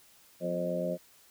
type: harmonic tone with a mistuned harmonic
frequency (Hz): 88.1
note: F2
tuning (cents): +16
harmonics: 2 / 3 / 4 / 5 / 6 / 7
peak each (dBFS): -35 / -42 / -40 / -45 / -34 / -34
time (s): 0.4-0.98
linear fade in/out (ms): 50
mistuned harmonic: 3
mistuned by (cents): -67
effects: white hiss -60 dBFS RMS until 1.3 s